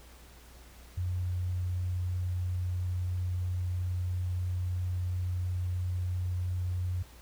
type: tone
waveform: sine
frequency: 90.3 Hz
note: F#2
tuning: 42 cents flat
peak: -29 dBFS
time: 0.97-7.03 s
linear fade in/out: 10 ms
effects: added 60 Hz sine -52 dBFS peak until 7.21 s + pink hiss -56 dBFS RMS until 7.21 s